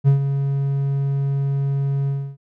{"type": "tone with ADSR envelope", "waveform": "triangle", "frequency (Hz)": 138.7, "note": "C#3", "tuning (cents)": 1, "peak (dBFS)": -7, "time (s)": [0.04, 2.37], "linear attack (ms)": 37, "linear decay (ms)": 110, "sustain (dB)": -9, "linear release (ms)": 290, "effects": []}